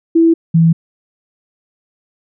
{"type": "tone pair in turn", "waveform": "sine", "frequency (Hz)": [330, 164.6], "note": ["E4", "E3"], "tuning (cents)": [2, -2], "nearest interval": "octave", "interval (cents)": 1204, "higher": "first", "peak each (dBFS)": -6, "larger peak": "neither", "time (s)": [[0.15, 0.34], [0.54, 0.73]], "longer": "neither", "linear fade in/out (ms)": 10, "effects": []}